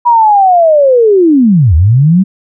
sine linear two-way sweep, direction down then up, 974 to 73.42 to 197 Hz, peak -3 dBFS, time 0.05-2.24 s, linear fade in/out 20 ms, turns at 1.75 s, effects none

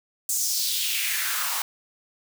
white noise with high-pass filter sweep, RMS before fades -26 dBFS, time 0.29-1.62 s, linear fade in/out 2 ms, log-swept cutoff 7600 to 880 Hz, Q 2.8, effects none

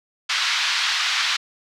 white band-pass noise, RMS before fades -22 dBFS, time 0.29-1.37 s, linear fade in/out 10 ms, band 1100 to 4700 Hz, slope 24 dB/octave, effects none

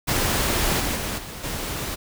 pink noise with level steps, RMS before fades -22 / -25 / -28 / -36 / -29 dBFS, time 0.07-1.96 s, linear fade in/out 20 ms, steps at 0.79 / 0.95 / 1.17 / 1.43 s, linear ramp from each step 20 ms, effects none

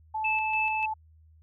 sine tone, 870 Hz, A5, 20 cents flat, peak -28 dBFS, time 0.14-0.94 s, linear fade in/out 10 ms
sine tone with tremolo, 2625 Hz, E7, 8 cents flat, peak -25 dBFS, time 0.24-0.86 s, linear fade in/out 10 ms, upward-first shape square, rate 3.4 Hz, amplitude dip 40%
effects added 79 Hz sine -54 dBFS peak until 1.42 s

